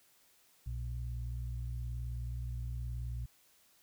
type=tone pair together; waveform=sine; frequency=60.43 / 119.4 Hz; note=B1 / A#2; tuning=-37 / +42 cents; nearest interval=octave; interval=1179 cents; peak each=-37 / -40 dBFS; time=0.66-3.26 s; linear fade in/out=10 ms; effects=tanh soft clip ceiling -29 dBFS + white hiss -67 dBFS RMS until 3.82 s